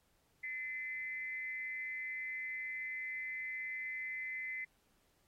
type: tone with amplitude modulation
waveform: sine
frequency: 2049 Hz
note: C7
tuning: 37 cents flat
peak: -36 dBFS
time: 0.43-4.65 s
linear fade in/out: 10 ms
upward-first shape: sine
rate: 281 Hz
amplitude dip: 60%
effects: pink hiss -75 dBFS RMS until 5.27 s + AAC 48 kbps